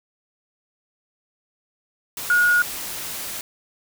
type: tone in noise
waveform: sine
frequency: 1443 Hz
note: F#6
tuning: 44 cents flat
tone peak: -14 dBFS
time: 2.3-2.62 s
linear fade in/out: 2 ms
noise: white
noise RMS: -31 dBFS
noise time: 2.17-3.41 s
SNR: +14 dB
effects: none